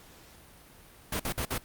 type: noise bursts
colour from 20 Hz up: pink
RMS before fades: -31 dBFS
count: 4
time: 1.12-1.581 s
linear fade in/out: 5 ms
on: 77 ms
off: 51 ms
effects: pink hiss -54 dBFS RMS until 1.64 s + Opus 48 kbps